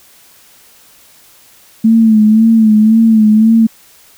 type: tone with vibrato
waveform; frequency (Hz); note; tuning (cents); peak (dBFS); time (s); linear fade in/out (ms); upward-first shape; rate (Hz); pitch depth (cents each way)
sine; 220; A3; 0; -4; 1.84-3.67; 10; sine; 1.9; 55
effects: white hiss -44 dBFS RMS until 4.17 s